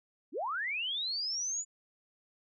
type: linear sweep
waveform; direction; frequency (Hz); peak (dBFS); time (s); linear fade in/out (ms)
sine; up; 223 to 7040; -32; 0.32-1.65; 50
effects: none